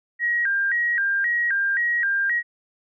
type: tone with vibrato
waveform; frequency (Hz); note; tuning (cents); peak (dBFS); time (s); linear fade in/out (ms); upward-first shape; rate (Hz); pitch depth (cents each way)
sine; 1741; A6; -19; -19; 0.19-2.43; 50; square; 1.9; 150
effects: none